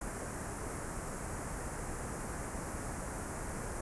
pink band-stop noise, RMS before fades -40 dBFS, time 0.01-3.81 s, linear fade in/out 5 ms, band 1800 to 7200 Hz, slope 24 dB/octave, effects resampled to 24000 Hz

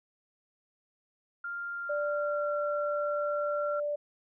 sine tone with pitch glide, 1396.9 to 1368.2 Hz, F6 to F6, 0 to -36 cents, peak -34 dBFS, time 1.44-3.8 s, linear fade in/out 5 ms, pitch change -36 cents, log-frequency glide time 1.74-2.56 s
sine tone, 587.3 Hz, D5, in tune, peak -29 dBFS, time 1.89-3.96 s, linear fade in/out 10 ms
effects none

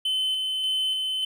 triangle tone with tremolo, 3052 Hz, G7, 47 cents flat, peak -21 dBFS, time 0.05-1.25 s, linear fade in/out 5 ms, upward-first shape square, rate 1.7 Hz, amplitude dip 25%, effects none

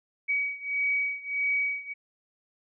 sine beating tone pair, 2265 / 2266.6 Hz, C#7 / C#7, +37 / +38 cents, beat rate 1.6 Hz, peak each -28 / -30 dBFS, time 0.28-1.94 s, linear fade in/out 20 ms, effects none

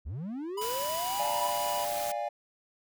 triangle linear sweep, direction up, 55 to 1024 Hz, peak -32 dBFS, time 0.05-1.51 s, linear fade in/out 20 ms
square tone with pitch glide, 987.8 to 978.7 Hz, B5 to B5, 0 to -16 cents, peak -34 dBFS, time 0.57-1.85 s, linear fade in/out 10 ms, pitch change -16 cents, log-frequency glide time 1-1.06 s
white noise, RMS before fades -38 dBFS, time 0.61-2.12 s, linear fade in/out 5 ms
triangle chord, D diminished, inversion none, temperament equal with one note detuned, 587.3 / 698.5 / 817.8 Hz, D5 / F5 / Ab5, 0 / 0 / -27 cents, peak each -33 dBFS, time 1.19-2.29 s, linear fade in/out 10 ms
effects none

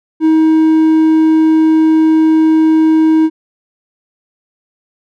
triangle tone, 317.1 Hz, D#4, 33 cents sharp, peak -4 dBFS, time 0.2-3.3 s, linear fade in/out 50 ms, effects none

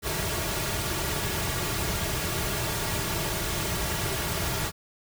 pink noise with comb filter, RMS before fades -29 dBFS, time 0.02-4.72 s, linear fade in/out 50 ms, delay 3.9 ms, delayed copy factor -0.65, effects none

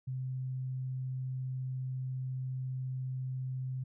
sine tone, 129.6 Hz, C3, 16 cents flat, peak -34 dBFS, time 0.07-3.84 s, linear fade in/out 10 ms, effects none

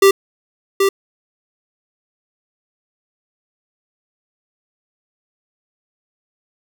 square tone with echo, 392 Hz, G4, in tune, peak -7 dBFS, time 0.02-0.11 s, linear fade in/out 5 ms, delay 780 ms, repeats 1, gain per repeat -5 dB, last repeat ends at 0.89 s, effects none

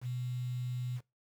sine tone with quantisation, 124.4 Hz, B2, 13 cents sharp, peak -34 dBFS, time 0.01-1.01 s, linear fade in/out 50 ms, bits 9, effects noise-tail reverb RT60 0.2 s tail -20 dB re dry

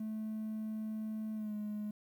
triangle tone with pitch glide, 217.4 to 210.2 Hz, A3 to G#3, -21 to +21 cents, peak -34 dBFS, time 0-1.91 s, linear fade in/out 5 ms, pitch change -58 cents, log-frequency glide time 1.34-1.54 s, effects tanh soft clip ceiling -31 dBFS + 11-bit

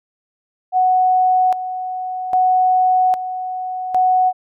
sine tone with tremolo, 740 Hz, F#5, in tune, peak -11 dBFS, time 0.72-4.33 s, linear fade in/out 50 ms, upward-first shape square, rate 0.62 Hz, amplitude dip 70%, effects none

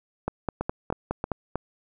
two click trains, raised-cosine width 1 ms, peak -12 / -13 dBFS, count 6 / 4, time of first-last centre 0.28-1.317 / 0.61-1.556 s, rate 4.82 / 3.17 Hz, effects none

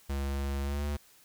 square tone with pitch glide, 69.3 to 72.75 Hz, C#2 to D2, 0 to -16 cents, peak -31 dBFS, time 0.09-0.97 s, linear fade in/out 10 ms, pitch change +84 cents, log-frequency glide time 0.62-0.85 s, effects white hiss -60 dBFS RMS until 1.24 s

